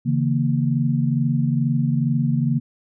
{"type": "chord", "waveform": "sine", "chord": "A# diminished", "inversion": "first", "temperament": "equal with one note detuned", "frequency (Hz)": [138.59, 160.86, 233.1], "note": ["C#3", "E3", "A#3"], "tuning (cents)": [0, -42, 0], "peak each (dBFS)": [-20, -23, -22], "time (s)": [0.05, 2.6], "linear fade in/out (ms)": 20, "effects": []}